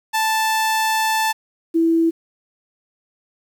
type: tone pair in turn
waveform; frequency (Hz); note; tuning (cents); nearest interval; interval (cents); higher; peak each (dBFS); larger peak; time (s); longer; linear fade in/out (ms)
sawtooth / sine; 880 / 329.6; A5 / E4; 0 / 0; octave + perfect fourth; 1700; first; -13; neither; 0.13-1.33 / 1.74-2.11; first; 20
effects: 8-bit